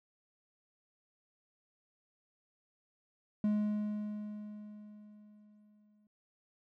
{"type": "tone with exponential decay", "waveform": "triangle", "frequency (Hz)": 210, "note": "G#3", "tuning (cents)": 19, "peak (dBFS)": -25, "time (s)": [3.44, 6.07], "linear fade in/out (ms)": 2, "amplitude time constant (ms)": 570, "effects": []}